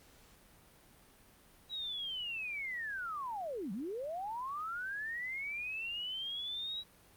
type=linear two-way sweep; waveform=sine; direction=down then up; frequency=3900 to 174.61 to 3900 Hz; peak=-37 dBFS; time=1.69-6.84 s; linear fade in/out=50 ms; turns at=3.72 s; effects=pink hiss -62 dBFS RMS until 7.16 s + Opus 48 kbps